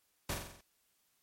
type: noise with echo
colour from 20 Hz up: pink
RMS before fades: -36 dBFS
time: 0.29-0.34 s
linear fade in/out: 5 ms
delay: 45 ms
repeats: 6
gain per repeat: -4 dB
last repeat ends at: 0.61 s
effects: white hiss -75 dBFS RMS until 1.22 s + MP3 64 kbps

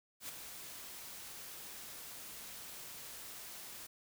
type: noise with ADSR envelope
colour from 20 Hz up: white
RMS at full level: -42 dBFS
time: 0.2-3.87 s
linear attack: 91 ms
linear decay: 4 ms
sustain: -7 dB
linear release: 10 ms
effects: none

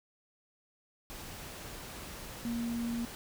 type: tone in noise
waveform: sine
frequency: 234.5 Hz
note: A#3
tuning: 11 cents sharp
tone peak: -32 dBFS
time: 2.45-3.05 s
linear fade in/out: 0 ms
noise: pink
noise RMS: -45 dBFS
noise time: 1.1-3.15 s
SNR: +10 dB
effects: none

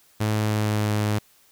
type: tone with pitch glide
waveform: sawtooth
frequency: 107.3 to 105.52 Hz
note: A2 to G#2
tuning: -43 to +28 cents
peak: -17 dBFS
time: 0.2-1.19 s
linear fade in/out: 10 ms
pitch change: -29 cents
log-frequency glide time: 0.38-0.91 s
effects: white hiss -58 dBFS RMS until 1.51 s

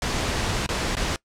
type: noise with dropouts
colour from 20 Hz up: pink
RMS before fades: -25 dBFS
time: 0.02-1.16 s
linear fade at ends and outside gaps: 1 ms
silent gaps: 0.663-0.69 / 0.953-0.968 s
effects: noise-tail reverb RT60 0.1 s tail -22 dB re dry + low-pass 7000 Hz 12 dB/octave

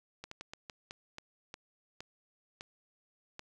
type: slowing click train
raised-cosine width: 0.2 ms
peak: -26 dBFS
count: 11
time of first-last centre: 0.24-3.394 s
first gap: 74 ms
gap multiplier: 1.3
effects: none

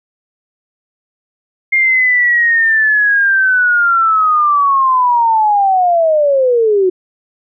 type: linear sweep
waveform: sine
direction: down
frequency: 2127 to 359.4 Hz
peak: -8 dBFS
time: 1.72-6.9 s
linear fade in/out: 10 ms
effects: none

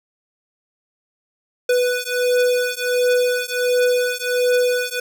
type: beating tone pair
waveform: square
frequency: 493.9 / 495.3 Hz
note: B4 / B4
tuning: 0 / +5 cents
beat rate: 1.4 Hz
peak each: -20 / -20 dBFS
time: 1.69-5 s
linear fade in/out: 5 ms
effects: none

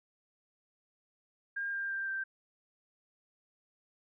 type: tone with pitch steps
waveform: sine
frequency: 1609 / 1595.1 / 1581.4 / 1567.7 Hz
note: G6 / G6 / G6 / G6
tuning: +45 / +30 / +15 / 0 cents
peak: -33 dBFS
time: 1.56-2.24 s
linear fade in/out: 10 ms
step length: 170 ms
effects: none

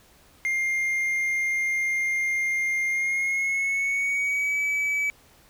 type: tone with pitch glide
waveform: triangle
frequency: 2113 to 2291 Hz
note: C7 to D7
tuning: +16 to -44 cents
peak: -21 dBFS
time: 0.45-5.1 s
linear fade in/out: 0 ms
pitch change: +140 cents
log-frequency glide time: 2.88-4.6 s
effects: pink hiss -56 dBFS RMS until 5.49 s

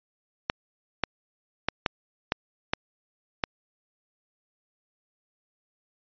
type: clicks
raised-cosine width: 0.3 ms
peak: -7 dBFS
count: 7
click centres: 0.499 / 1.037 / 1.686 / 1.862 / 2.321 / 2.735 / 3.438 s
effects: resampled to 11025 Hz

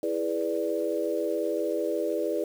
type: chord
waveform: sine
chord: E dominant seventh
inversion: none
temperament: equal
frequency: 329.6 / 415.3 / 493.9 / 587.3 Hz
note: E4 / G#4 / B4 / D5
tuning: 0 / 0 / 0 / 0 cents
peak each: -31 dBFS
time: 0.03-2.44 s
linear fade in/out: 2 ms
effects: 8-bit

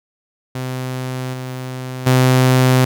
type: tone with level steps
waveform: sawtooth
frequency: 128.5 Hz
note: C3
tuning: 31 cents flat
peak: -18 / -21 / -6 dBFS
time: 0.55-2.85 s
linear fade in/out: 5 ms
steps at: 1.33 / 2.06 s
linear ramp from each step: 10 ms
effects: none

